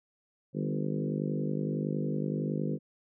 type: harmonic tone with a mistuned harmonic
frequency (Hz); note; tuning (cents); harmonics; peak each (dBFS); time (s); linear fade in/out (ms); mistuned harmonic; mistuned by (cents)
50.8; G#1; -38; 3 / 4 / 5 / 6 / 7 / 8 / 9 / 10; -33 / -35 / -37 / -39 / -40 / -41 / -42 / -43; 0.53-2.79; 50; 4; -25
effects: none